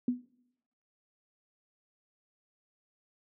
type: tone with exponential decay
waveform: sine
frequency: 246.9 Hz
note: B3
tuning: in tune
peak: -22 dBFS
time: 0.08-0.26 s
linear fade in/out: 2 ms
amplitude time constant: 39 ms
effects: noise-tail reverb RT60 0.9 s tail -24 dB re dry + high-pass 150 Hz 12 dB/octave